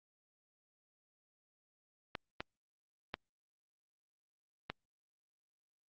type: clicks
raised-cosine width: 0.3 ms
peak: -21 dBFS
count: 4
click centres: 2.152 / 2.405 / 3.141 / 4.7 s
effects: low-pass 5000 Hz 12 dB/octave + Opus 48 kbps

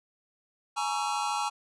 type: chord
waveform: square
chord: A# half-diminished seventh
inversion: third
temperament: just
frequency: 839.1 / 932.3 / 1118.8 / 1342.6 Hz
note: G#5 / A#5 / C#6 / E6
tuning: +18 / 0 / +16 / +31 cents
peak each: -32 / -35 / -36 / -36 dBFS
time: 0.76-1.5 s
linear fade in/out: 20 ms
effects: resampled to 22050 Hz

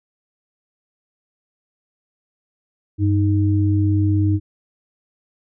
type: tone pair together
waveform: sine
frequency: 98 / 310.3 Hz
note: G2 / D#4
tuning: 0 / -5 cents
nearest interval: octave + minor sixth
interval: 1995 cents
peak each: -15 / -20 dBFS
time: 2.98-4.4 s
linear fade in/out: 50 ms
effects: none

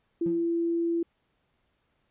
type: tone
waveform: sine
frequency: 337.1 Hz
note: E4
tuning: 39 cents sharp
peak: -24 dBFS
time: 0.21-1.03 s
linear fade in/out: 5 ms
type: tone with exponential decay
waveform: triangle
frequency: 174.61 Hz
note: F3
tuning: in tune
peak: -28 dBFS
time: 0.26-0.51 s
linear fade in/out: 2 ms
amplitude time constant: 54 ms
effects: pink hiss -73 dBFS RMS until 2.1 s + resampled to 8000 Hz

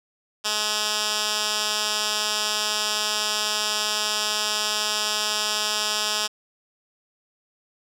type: tone with band-pass filter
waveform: 10% pulse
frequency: 211.9 Hz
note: G#3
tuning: 35 cents sharp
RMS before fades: -25 dBFS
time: 0.44-6.28 s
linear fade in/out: 20 ms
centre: 5000 Hz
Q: 1.2
effects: none

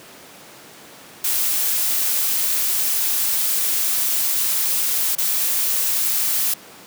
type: noise with dropouts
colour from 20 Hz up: blue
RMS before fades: -20 dBFS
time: 1.24-6.54 s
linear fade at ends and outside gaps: 5 ms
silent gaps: 5.153-5.182 s
effects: pink hiss -42 dBFS RMS until 6.86 s + high-pass 200 Hz 12 dB/octave

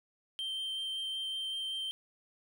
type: tone with vibrato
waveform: triangle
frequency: 3136 Hz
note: G7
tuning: in tune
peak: -33 dBFS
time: 0.39-1.91 s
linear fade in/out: 0 ms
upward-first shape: triangle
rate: 5.3 Hz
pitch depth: 10 cents each way
effects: none

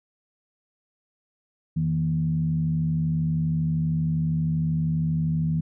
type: tone with frequency modulation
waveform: sine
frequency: 159.8 Hz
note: D#3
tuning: 47 cents sharp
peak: -21 dBFS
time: 1.76-5.61 s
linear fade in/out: 10 ms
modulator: 72.7 Hz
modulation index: 0.53
effects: none

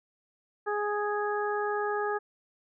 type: harmonic tone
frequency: 415.3 Hz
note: G#4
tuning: in tune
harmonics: 1 / 2 / 3 / 4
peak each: -30 / -33 / -35 / -36 dBFS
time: 0.66-2.19 s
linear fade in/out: 20 ms
effects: none

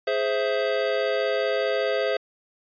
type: chord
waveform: square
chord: Ab augmented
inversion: none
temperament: equal with one note detuned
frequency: 418.2 / 523.3 / 659.3 Hz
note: Ab4 / C5 / E5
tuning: +12 / 0 / 0 cents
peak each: -28 / -26 / -28 dBFS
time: 0.07-2.17 s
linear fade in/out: 5 ms
effects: resampled to 11025 Hz

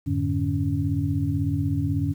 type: tone cluster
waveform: sine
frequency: 89.5 / 105.7 / 147.6 / 280.7 Hz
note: F2 / G#2 / D3 / C#4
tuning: +43 / +31 / +9 / +22 cents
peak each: -27 dBFS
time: 0.06-2.14 s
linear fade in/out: 20 ms
effects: 9-bit

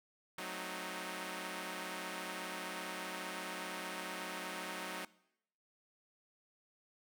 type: chord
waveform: 5% pulse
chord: F# diminished seventh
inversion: none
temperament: equal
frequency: 185 / 220 / 261.6 / 311.1 Hz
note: F#3 / A3 / C4 / Eb4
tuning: 0 / 0 / 0 / 0 cents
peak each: -33 / -39 / -39 / -34 dBFS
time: 0.38-5.05 s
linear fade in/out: 2 ms
effects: noise-tail reverb RT60 0.8 s tail -21 dB re dry

